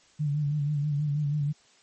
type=tone with vibrato; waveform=sine; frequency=146.9 Hz; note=D3; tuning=1 cent sharp; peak=-24 dBFS; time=0.19-1.53 s; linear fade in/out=20 ms; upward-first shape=sine; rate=6.2 Hz; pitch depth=56 cents each way; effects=white hiss -60 dBFS RMS until 1.82 s + MP3 32 kbps